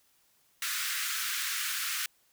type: high-pass noise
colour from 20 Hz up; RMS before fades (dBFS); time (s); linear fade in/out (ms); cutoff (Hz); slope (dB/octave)
pink; -33; 0.62-2.06; 2; 1300; 48
effects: white hiss -68 dBFS RMS until 2.32 s